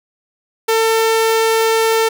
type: tone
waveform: sawtooth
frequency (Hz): 448.4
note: A4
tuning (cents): +33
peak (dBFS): -8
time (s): 0.68-2.09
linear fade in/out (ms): 10
effects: none